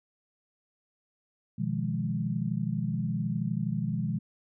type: chord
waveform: sine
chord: F half-diminished seventh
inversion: second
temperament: equal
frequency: 123.47 / 155.56 / 174.61 / 207.7 Hz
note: Cb3 / Eb3 / F3 / Ab3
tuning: 0 / 0 / 0 / 0 cents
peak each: -33 dBFS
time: 1.58-4.19 s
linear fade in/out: 10 ms
effects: none